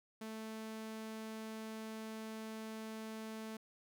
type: tone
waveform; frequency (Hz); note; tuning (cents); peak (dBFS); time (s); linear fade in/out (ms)
sawtooth; 220; A3; 0; -40; 0.21-3.57; 5
effects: none